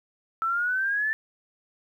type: exponential sweep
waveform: sine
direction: up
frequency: 1317 to 1779 Hz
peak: -23 dBFS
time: 0.42-1.13 s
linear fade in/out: 0 ms
effects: 10-bit